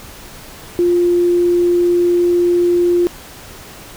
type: tone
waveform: sine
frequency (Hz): 350.3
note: F4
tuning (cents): +5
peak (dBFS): -10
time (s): 0.79-3.07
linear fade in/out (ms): 0
effects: pink hiss -36 dBFS RMS until 3.96 s

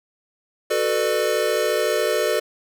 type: chord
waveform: square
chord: B minor seventh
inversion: second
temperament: equal with one note detuned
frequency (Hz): 370 / 440 / 493.9 / 599.7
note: F#4 / A4 / B4 / D5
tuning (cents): 0 / 0 / 0 / +36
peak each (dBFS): -28 / -24 / -26 / -24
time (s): 0.7-2.4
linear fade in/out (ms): 10
effects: none

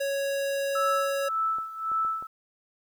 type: tone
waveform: square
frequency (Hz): 554.4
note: C#5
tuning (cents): 0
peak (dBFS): -27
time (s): 0-1.29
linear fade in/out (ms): 10
type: tone with tremolo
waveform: sine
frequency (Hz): 1315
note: E6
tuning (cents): -5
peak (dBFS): -23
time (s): 0.75-2.27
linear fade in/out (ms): 5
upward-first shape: sine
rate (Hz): 1.8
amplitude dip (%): 80
type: clicks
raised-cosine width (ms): 1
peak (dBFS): -32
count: 4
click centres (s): 1.585 / 1.917 / 2.049 / 2.225
effects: 10-bit

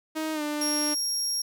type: tone with pitch glide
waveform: sawtooth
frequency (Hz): 314.2 to 297.8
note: D#4 to D4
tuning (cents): +17 to +24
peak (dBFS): -24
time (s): 0.15-0.95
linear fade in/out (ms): 20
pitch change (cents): -93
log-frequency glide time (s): 0.33-0.42
type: tone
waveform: 30% pulse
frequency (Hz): 5588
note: F8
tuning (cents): 0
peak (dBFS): -22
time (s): 0.61-1.42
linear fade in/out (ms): 5
effects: none

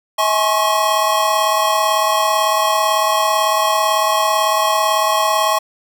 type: tone cluster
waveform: square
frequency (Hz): 641 / 840 / 1067 / 1105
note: E5 / G#5 / C6 / C#6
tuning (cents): -49 / +19 / +34 / -6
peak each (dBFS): -20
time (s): 0.18-5.59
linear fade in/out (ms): 10
effects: none

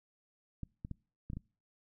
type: clicks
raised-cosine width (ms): 5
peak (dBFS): -28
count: 6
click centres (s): 0.633 / 0.849 / 0.913 / 1.301 / 1.333 / 1.37
effects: noise-tail reverb RT60 0.4 s tail -26 dB re dry

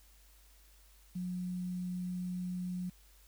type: tone with quantisation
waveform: sine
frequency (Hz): 180.7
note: F#3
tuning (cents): -41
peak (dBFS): -35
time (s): 1.15-2.9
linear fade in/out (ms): 10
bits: 10
effects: added 50 Hz sine -60 dBFS peak until 3.27 s + white hiss -65 dBFS RMS until 3.27 s

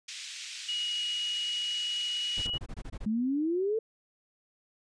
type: band-pass noise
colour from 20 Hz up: pink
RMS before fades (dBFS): -42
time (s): 0.08-2.47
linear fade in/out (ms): 5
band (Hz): 2300 to 7500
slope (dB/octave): 24
type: tone with pitch glide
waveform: sine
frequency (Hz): 2900 to 2917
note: F#7 to F#7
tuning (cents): -35 to -25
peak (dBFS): -30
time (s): 0.68-2.58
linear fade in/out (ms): 10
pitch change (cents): +10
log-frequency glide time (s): 1.15-2.33
type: noise bursts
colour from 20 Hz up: brown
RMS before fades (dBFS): -38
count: 9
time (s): 2.37-3.058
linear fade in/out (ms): 10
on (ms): 56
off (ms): 23
type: exponential sweep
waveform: sine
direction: up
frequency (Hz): 207.9 to 456.1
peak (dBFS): -26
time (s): 3.06-3.79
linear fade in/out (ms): 5
effects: resampled to 22050 Hz

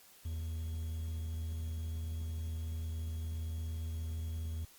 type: tone with quantisation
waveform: triangle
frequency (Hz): 80.8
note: E2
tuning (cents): -34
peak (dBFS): -34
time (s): 0.25-4.65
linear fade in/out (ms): 5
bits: 10
effects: white hiss -60 dBFS RMS until 4.78 s + Opus 48 kbps

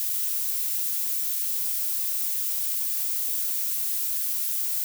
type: noise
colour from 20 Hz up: violet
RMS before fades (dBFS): -27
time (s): 0-4.84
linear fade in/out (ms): 0
effects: none

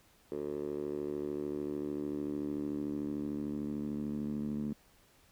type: tone with band-pass filter sweep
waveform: 10% pulse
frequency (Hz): 73.42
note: D2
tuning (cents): 0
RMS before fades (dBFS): -37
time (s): 0.32-4.73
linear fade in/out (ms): 0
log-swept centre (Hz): 410 to 220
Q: 3.6
effects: pink hiss -65 dBFS RMS until 5.31 s

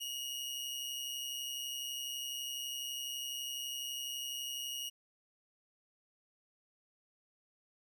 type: tone with amplitude modulation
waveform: sawtooth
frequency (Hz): 2876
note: F#7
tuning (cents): -50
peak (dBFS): -33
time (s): 0-4.9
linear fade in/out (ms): 20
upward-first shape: sine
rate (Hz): 132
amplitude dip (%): 50
effects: none

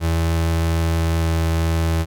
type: tone with pitch glide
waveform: 35% pulse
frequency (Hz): 82.41 to 81.89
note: E2 to E2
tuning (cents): 0 to -11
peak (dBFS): -15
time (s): 0-2.06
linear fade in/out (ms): 50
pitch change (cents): -11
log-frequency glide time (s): 0.87-1.52
effects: none

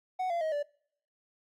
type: tone with pitch steps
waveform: triangle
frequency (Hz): 742 / 684.4 / 631.2 / 582.2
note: F#5 / F5 / D#5 / D5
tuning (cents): +5 / -35 / +25 / -15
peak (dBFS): -27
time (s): 0.19-0.63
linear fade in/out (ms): 10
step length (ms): 110
effects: noise-tail reverb RT60 0.6 s tail -24 dB re dry + AAC 64 kbps

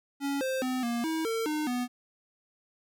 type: tone with pitch steps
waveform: square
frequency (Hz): 279.8 / 524 / 255.6 / 236.1 / 320.7 / 452.2 / 304.7 / 246.7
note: C#4 / C5 / C4 / A#3 / E4 / A4 / D#4 / B3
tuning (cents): +16 / +2 / -40 / +22 / -48 / +47 / -36 / -2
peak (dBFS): -29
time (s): 0.2-1.88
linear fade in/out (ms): 50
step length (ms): 210
effects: none

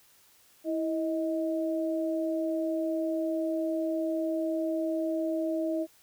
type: tone pair together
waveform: sine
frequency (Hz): 326.4 / 631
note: E4 / D#5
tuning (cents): -17 / +24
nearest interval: major seventh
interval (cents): 1141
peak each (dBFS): -29 / -31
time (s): 0.64-5.87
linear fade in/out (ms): 50
effects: white hiss -61 dBFS RMS until 6.02 s

